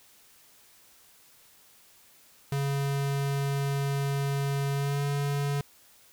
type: tone with pitch glide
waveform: square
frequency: 139.6 to 142.12 Hz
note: C#3 to C#3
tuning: +13 to +44 cents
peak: -27 dBFS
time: 2.52-5.61 s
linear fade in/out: 2 ms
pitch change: +31 cents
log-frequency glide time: 4.73-5.03 s
effects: white hiss -58 dBFS RMS until 6.12 s